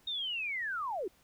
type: linear sweep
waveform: sine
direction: down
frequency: 3729 to 329.6 Hz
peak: -33 dBFS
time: 0.07-1.08 s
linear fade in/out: 5 ms
effects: pink hiss -66 dBFS RMS until 1.23 s